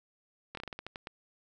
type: slowing click train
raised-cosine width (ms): 0.3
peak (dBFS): -24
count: 10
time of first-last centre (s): 0.55-1.071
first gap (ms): 23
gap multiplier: 1.22
effects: none